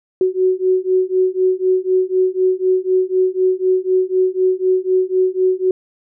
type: beating tone pair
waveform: sine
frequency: 370 / 374 Hz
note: F#4 / F#4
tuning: 0 / +19 cents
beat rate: 4 Hz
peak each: -16 / -16 dBFS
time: 0.21-5.71 s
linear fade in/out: 2 ms
effects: none